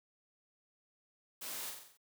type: noise with echo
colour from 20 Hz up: white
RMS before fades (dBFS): -44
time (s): 1.41-1.71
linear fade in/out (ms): 10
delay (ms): 44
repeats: 6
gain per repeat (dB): -4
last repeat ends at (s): 1.974
effects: high-pass 150 Hz 12 dB/octave